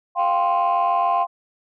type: chord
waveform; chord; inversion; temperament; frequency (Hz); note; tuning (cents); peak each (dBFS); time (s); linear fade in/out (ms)
sine; F suspended second; none; just; 698.5 / 785.8 / 1047.7; F5 / G5 / C6; 0 / +4 / +2; -19 / -21 / -19; 0.15-1.27; 50
effects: tanh soft clip ceiling -12 dBFS